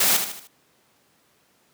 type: noise with echo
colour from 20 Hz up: white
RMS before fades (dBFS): -19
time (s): 0-0.17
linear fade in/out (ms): 5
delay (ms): 76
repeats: 4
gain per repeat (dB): -7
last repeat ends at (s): 0.474
effects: pink hiss -62 dBFS RMS until 1.73 s + high-pass 150 Hz 12 dB/octave

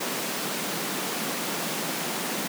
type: high-pass noise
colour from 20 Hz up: pink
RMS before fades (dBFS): -30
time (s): 0-2.48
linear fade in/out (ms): 10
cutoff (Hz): 160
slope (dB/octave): 48
effects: none

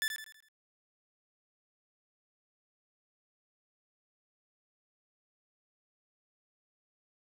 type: tone with echo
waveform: sawtooth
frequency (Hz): 1748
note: A6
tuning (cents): -12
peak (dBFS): -26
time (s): 0.02-0.08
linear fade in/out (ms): 0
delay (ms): 81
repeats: 5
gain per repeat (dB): -7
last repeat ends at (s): 0.485
effects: none

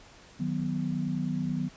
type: chord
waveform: sine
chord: B major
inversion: first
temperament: equal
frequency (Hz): 155.56 / 185 / 246.9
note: D#3 / F#3 / B3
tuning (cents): 0 / 0 / 0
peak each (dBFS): -32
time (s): 0.39-1.69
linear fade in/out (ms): 20
effects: pink hiss -53 dBFS RMS until 1.76 s + resampled to 16000 Hz

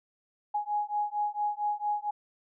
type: beating tone pair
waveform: sine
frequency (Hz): 830.6 / 835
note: G#5 / G#5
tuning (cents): 0 / +9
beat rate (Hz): 4.4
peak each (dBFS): -31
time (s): 0.54-2.11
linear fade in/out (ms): 10
effects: none

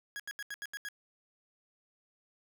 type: tone bursts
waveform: 40% pulse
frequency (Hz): 1657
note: G#6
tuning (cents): -4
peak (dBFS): -37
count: 7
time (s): 0.16-0.886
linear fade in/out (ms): 0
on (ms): 36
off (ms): 79
effects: none

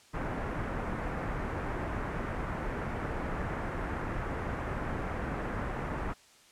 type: low-pass noise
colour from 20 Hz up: pink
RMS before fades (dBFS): -35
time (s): 0.13-6.14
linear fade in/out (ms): 20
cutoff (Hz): 1900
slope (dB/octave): 24
effects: white hiss -59 dBFS RMS until 6.51 s + low-pass 8000 Hz 12 dB/octave

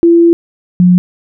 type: tone pair in turn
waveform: sine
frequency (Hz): 338.6 / 179.37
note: E4 / F3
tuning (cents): +46 / +47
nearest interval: major seventh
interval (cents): 1099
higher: first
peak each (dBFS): -3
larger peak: neither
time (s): 0.03-0.33 / 0.8-0.98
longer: first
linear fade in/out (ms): 0
effects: none

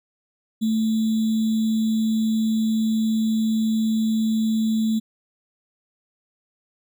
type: tone with sample-and-hold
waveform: sine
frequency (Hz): 220.7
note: A3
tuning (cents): +5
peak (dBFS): -18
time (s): 0.61-5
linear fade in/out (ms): 20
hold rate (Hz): 3675
effects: none

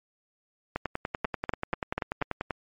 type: two click trains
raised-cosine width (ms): 0.5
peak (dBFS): -14 / -12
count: 19 / 5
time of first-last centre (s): 0.76-2.508 / 1.25-2.223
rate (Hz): 10.3 / 4.11
effects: MP3 48 kbps

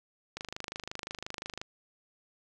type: click train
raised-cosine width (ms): 0.2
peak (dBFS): -20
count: 33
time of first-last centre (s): 0.37-1.615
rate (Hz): 25.7
effects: none

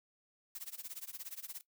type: noise with tremolo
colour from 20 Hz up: blue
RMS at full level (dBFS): -43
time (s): 0.55-1.61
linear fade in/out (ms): 0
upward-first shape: sine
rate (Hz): 17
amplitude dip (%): 95
effects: noise-tail reverb RT60 0.1 s tail -17 dB re dry

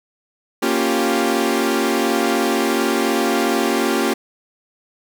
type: chord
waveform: sawtooth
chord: G half-diminished seventh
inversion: first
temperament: equal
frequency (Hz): 233.1 / 277.2 / 349.2 / 392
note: Bb3 / Db4 / F4 / G4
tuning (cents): 0 / 0 / 0 / 0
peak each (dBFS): -18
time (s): 0.62-4.14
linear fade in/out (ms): 10
effects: none

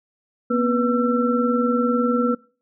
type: tone cluster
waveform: sine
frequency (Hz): 239.1 / 259.1 / 489.1 / 1341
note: A#3 / C4 / B4 / E6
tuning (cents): +44 / -17 / -17 / +29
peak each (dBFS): -20 / -26 / -22 / -25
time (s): 0.5-2.35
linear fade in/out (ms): 10
effects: noise-tail reverb RT60 0.4 s tail -23 dB re dry

